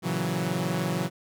sawtooth chord, F# dominant seventh, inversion first, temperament equal, 116.54 / 138.59 / 164.81 / 185 Hz, A#2 / C#3 / E3 / F#3, 0 / 0 / 0 / 0 cents, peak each -32 / -29 / -26 / -26 dBFS, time 0.02-1.1 s, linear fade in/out 50 ms, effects none

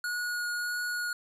square tone with vibrato, 1448 Hz, F#6, 38 cents flat, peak -31 dBFS, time 0.04-1.13 s, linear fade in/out 2 ms, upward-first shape triangle, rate 1.6 Hz, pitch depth 10 cents each way, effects resampled to 32000 Hz

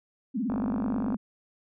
sine tone with vibrato, 233.3 Hz, A#3, 2 cents sharp, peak -26 dBFS, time 0.34-1.17 s, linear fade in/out 20 ms, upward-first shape sine, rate 18 Hz, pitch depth 270 cents each way
click train, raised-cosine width 1 ms, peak -21 dBFS, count 33, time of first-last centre 0.5-1.144 s, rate 49.7 Hz
effects none

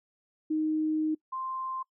sine tone pair in turn, 311.1 / 1046.4 Hz, D#4 / C6, 0 / 0 cents, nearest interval octave + major sixth, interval 2100 cents, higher second, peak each -25 / -32 dBFS, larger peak first, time 0.5-1.15 / 1.32-1.83 s, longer first, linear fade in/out 10 ms, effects noise-tail reverb RT60 0.1 s tail -23 dB re dry

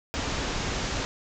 pink low-pass noise, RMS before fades -30 dBFS, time 0.14-1.05 s, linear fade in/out 0 ms, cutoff 7300 Hz, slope 96 dB/octave, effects none

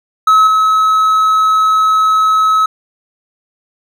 triangle tone with level steps, 1287 Hz, E6, 42 cents flat, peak -3 / -6 dBFS, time 0.27-2.66 s, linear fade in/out 5 ms, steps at 0.47 s, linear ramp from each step 2 ms, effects none

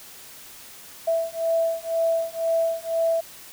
sine beating tone pair, 659.3 / 661.3 Hz, E5 / E5, 0 / +5 cents, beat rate 2 Hz, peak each -24 dBFS, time 1.07-3.21 s, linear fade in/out 10 ms, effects white hiss -44 dBFS RMS until 3.52 s

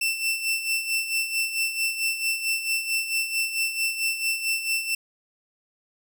sawtooth tone with tremolo, 2678 Hz, E7, 27 cents sharp, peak -18 dBFS, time 0.01-4.95 s, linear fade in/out 5 ms, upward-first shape sine, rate 4.5 Hz, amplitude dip 65%, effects none

